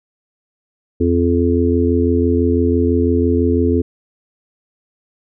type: harmonic tone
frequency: 86 Hz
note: F2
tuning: 26 cents flat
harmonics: 1 / 3 / 4 / 5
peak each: -17 / -16 / -19 / -18 dBFS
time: 1-3.82 s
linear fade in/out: 10 ms
effects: none